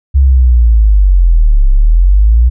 sine linear two-way sweep, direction down then up, 69.3 to 32.7 to 61.5 Hz, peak -3 dBFS, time 0.14-2.5 s, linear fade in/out 20 ms, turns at 1.7 s, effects none

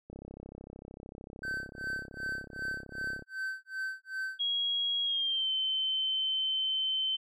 click train, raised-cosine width 2 ms, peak -32 dBFS, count 105, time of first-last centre 0.1-3.223 s, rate 33.3 Hz
triangle tone with tremolo, 1542 Hz, G6, 29 cents flat, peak -30 dBFS, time 1.43-4.39 s, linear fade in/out 5 ms, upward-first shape sine, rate 2.6 Hz, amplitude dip 100%
sine tone with pitch glide, 3300 to 3079 Hz, G#7 to G7, -12 to -32 cents, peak -28 dBFS, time 4.39-7.17 s, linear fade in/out 20 ms, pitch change -120 cents, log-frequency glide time 5.04-5.5 s
effects none

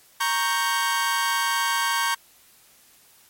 sawtooth chord, G diminished, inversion first, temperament equal, 932.3 / 1108.7 / 1568 Hz, Bb5 / Db6 / G6, 0 / 0 / 0 cents, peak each -22 dBFS, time 0.2-2.15 s, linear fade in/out 10 ms, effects white hiss -55 dBFS RMS until 3.29 s + MP3 64 kbps

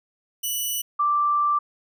5% pulse / sine tone pair in turn, 2960 / 1174.7 Hz, F#7 / D6, 0 / 0 cents, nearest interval octave + major third, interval 1600 cents, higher first, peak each -16 / -18 dBFS, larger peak first, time 0.43-0.82 / 0.99-1.59 s, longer second, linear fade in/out 10 ms, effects none

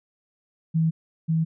sine tone pair in turn, 161.7 / 161.7 Hz, E3 / E3, -33 / -33 cents, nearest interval unison, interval 0 cents, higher neither, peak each -18 / -19 dBFS, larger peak first, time 0.74-0.91 / 1.28-1.45 s, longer neither, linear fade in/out 20 ms, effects none

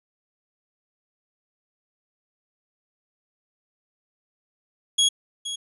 sawtooth tone with echo, 3322 Hz, G#7, in tune, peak -13 dBFS, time 4.98-5.09 s, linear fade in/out 10 ms, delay 470 ms, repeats 1, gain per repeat -12 dB, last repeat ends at 5.56 s, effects resampled to 24000 Hz

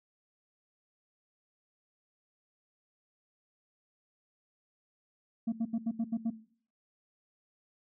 sine tone bursts, 228.4 Hz, A#3, 35 cents flat, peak -25 dBFS, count 7, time 5.47-6.304 s, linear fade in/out 10 ms, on 54 ms, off 76 ms, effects noise-tail reverb RT60 0.5 s tail -17 dB re dry + tanh soft clip ceiling -27 dBFS

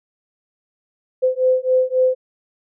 sine beating tone pair, 511 / 514.7 Hz, C5 / C5, -41 / -29 cents, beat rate 3.7 Hz, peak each -17 dBFS, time 1.22-2.15 s, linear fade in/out 20 ms, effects none

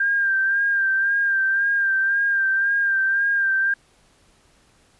sine tone with vibrato, 1592 Hz, G6, 26 cents sharp, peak -17 dBFS, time 0-3.74 s, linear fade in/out 5 ms, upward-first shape sine, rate 1.9 Hz, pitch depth 34 cents each way, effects pink hiss -58 dBFS RMS until 4.99 s + resampled to 24000 Hz

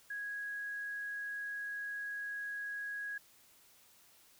sine tone, 1657 Hz, G#6, 4 cents flat, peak -38 dBFS, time 0.1-3.18 s, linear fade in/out 5 ms, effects white hiss -64 dBFS RMS until 4.39 s

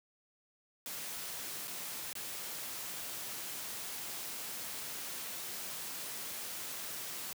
white noise with dropouts, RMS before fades -42 dBFS, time 0.86-7.33 s, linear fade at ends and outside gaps 1 ms, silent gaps 1.674-1.678 / 2.13-2.153 s, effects high-pass 100 Hz 12 dB/octave

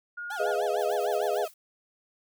sine tone, 1429 Hz, F6, 39 cents sharp, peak -34 dBFS, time 0.17-0.56 s, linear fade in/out 10 ms
35% pulse tone with vibrato, 740 Hz, F#5, in tune, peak -33 dBFS, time 0.3-1.48 s, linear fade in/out 5 ms, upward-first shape sine, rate 6.6 Hz, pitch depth 290 cents each way
sine chord, F half-diminished seventh, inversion first, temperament equal, 415.3 / 493.9 / 622.3 / 698.5 Hz, Ab4 / Cb5 / Eb5 / F5, 0 / 0 / 0 / 0 cents, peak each -30 / -32 / -30 / -31 dBFS, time 0.39-1.46 s, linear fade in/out 20 ms
blue noise with tremolo, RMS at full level -47 dBFS, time 0.79-1.54 s, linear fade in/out 5 ms, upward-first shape sine, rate 9.2 Hz, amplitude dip 70%
effects none

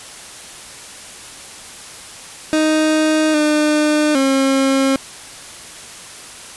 30% pulse tone with pitch steps, 311.1 / 301.9 / 269.6 Hz, D#4 / D4 / C#4, 0 / +48 / -48 cents, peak -10 dBFS, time 2.53-4.96 s, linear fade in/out 0 ms, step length 810 ms, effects white hiss -35 dBFS RMS until 6.56 s + resampled to 24000 Hz

